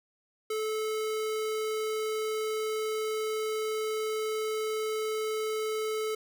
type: tone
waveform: square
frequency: 434.3 Hz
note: A4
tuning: 23 cents flat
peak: -30 dBFS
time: 0.5-6.15 s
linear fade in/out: 5 ms
effects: none